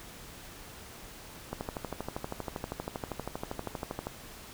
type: click train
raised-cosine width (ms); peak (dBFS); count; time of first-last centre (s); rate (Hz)
1; -20; 33; 1.53-4.07; 12.6
effects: pink hiss -48 dBFS RMS until 4.53 s